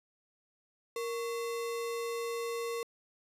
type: tone with sample-and-hold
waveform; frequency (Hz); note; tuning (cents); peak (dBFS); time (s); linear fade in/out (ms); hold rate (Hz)
sine; 466.2; A#4; 0; -33; 0.96-2.83; 2; 1575
effects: resampled to 32000 Hz